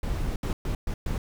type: noise bursts at uneven times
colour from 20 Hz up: brown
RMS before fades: -28 dBFS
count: 5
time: 0.03-0.36 / 0.43-0.53 / 0.65-0.75 / 0.87-0.94 / 1.06-1.18 s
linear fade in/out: 2 ms
effects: none